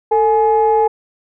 sine tone pair together, 445.4 / 841.4 Hz, A4 / G#5, +21 / +22 cents, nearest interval major seventh, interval 1101 cents, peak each -12 dBFS, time 0.11-0.88 s, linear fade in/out 10 ms, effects tanh soft clip ceiling -4 dBFS

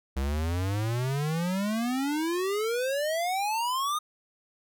square exponential sweep, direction up, 65 to 1244.5 Hz, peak -27 dBFS, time 0.16-3.99 s, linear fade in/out 10 ms, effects none

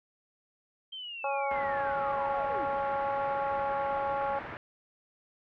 sine linear sweep, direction down, 3162 to 246.9 Hz, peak -38 dBFS, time 0.92-2.66 s, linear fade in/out 10 ms
harmonic tone, 277.2 Hz, C#4, in tune, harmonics 2 / 3 / 4 / 5, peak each -33 / -31 / -38 / -41 dBFS, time 1.24-4.39 s, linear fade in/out 2 ms
white low-pass noise, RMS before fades -42 dBFS, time 1.51-4.57 s, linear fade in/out 0 ms, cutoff 1900 Hz, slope 24 dB/octave
effects none

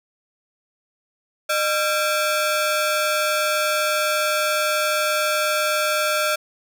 sawtooth ring-modulated tone, 987.8 Hz, B5, in tune, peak -12 dBFS, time 1.49-6.36 s, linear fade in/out 10 ms, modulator 378 Hz, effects none

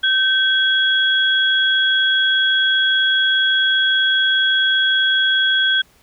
sine tone pair together, 1549 / 3324 Hz, G6 / G#7, -21 / +1 cents, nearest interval octave + minor second, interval 1322 cents, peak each -16 dBFS, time 0.03-5.82 s, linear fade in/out 10 ms, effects pink hiss -54 dBFS RMS until 6.02 s

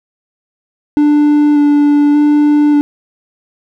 triangle tone with vibrato, 293.4 Hz, D4, 2 cents flat, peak -4 dBFS, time 0.97-2.81 s, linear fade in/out 0 ms, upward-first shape square, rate 0.85 Hz, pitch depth 12 cents each way, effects none

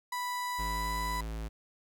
35% pulse tone with pitch glide, 987 to 992.7 Hz, B5 to B5, -1 to +9 cents, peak -31 dBFS, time 0.12-1.21 s, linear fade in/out 5 ms, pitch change +10 cents, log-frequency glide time 0.63-0.91 s
square tone, 55 Hz, A1, in tune, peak -36 dBFS, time 0.58-1.49 s, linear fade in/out 20 ms
effects none

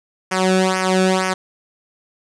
sawtooth tone with flanger, 187.1 Hz, F#3, 20 cents sharp, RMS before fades -17 dBFS, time 0.31-1.34 s, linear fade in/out 10 ms, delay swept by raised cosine 0.25 to 1.01 ms, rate 2.1 Hz, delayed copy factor -0.9, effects resampled to 22050 Hz + 8-bit

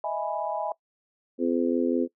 sine chord, E major seventh, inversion third, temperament equal, 622.3 / 659.3 / 830.6 / 987.8 Hz, D#5 / E5 / G#5 / B5, 0 / 0 / 0 / 0 cents, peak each -33 / -32 / -31 / -35 dBFS, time 0.04-0.72 s, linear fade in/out 2 ms
harmonic tone, 85.2 Hz, F2, 42 cents flat, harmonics 3 / 4 / 5 / 6, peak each -25 / -27 / -29 / -31 dBFS, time 1.38-2.08 s, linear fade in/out 50 ms
effects noise-tail reverb RT60 0.1 s tail -21 dB re dry

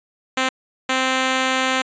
5% pulse tone bursts at uneven times, 260.7 Hz, C4, 6 cents flat, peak -6 dBFS, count 2, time 0.37-0.49 / 0.89-1.82 s, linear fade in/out 5 ms, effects resampled to 16000 Hz

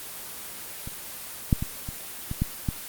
clicks, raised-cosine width 5 ms, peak -23 / -6 / -15 / -20 / -17 / -10 / -12 dBFS, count 7, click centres 0.875 / 1.528 / 1.625 / 1.889 / 2.314 / 2.42 / 2.688 s, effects white hiss -38 dBFS RMS until 2.88 s + Opus 24 kbps

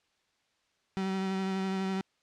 35% pulse tone with vibrato, 191 Hz, G3, 45 cents flat, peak -28 dBFS, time 0.97-2.01 s, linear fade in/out 0 ms, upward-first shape triangle, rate 12 Hz, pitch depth 19 cents each way, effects white hiss -73 dBFS RMS until 2.22 s + low-pass 5000 Hz 12 dB/octave

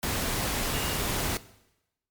sine tone in noise, 2838 Hz, F7, 27 cents sharp, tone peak -38 dBFS, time 0.74-0.97 s, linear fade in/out 0 ms, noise pink, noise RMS -29 dBFS, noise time 0.03-1.37 s, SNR -12 dB, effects noise-tail reverb RT60 0.9 s tail -18 dB re dry + MP3 96 kbps

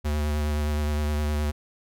square tone with vibrato, 74.7 Hz, D2, 30 cents sharp, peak -24 dBFS, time 0.04-1.52 s, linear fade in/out 20 ms, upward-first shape sine, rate 9.6 Hz, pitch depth 23 cents each way, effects none

